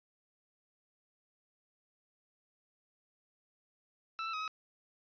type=tone with pitch steps; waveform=sawtooth; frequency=1322 / 1331 / 1266 / 1276 Hz; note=E6 / E6 / D#6 / D#6; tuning=+5 / +16 / +30 / +43 cents; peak=-32 dBFS; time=4.19-4.478 s; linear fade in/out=0 ms; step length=72 ms; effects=resampled to 11025 Hz + 12-bit